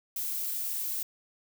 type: noise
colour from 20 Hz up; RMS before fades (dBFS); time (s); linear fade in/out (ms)
violet; -33; 0.16-1.03; 2
effects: none